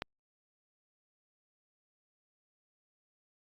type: click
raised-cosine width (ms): 0.3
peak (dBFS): -18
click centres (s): 0.021
effects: Opus 48 kbps